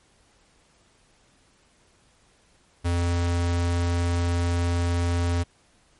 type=tone; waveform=square; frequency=86.5 Hz; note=F2; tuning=16 cents flat; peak=-22 dBFS; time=2.84-5.44 s; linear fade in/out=20 ms; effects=pink hiss -61 dBFS RMS until 5.99 s + MP3 48 kbps